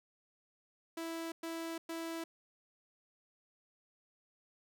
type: tone bursts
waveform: sawtooth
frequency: 329.6 Hz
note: E4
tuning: in tune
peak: -35 dBFS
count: 3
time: 0.97-2.24 s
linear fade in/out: 5 ms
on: 350 ms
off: 110 ms
effects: none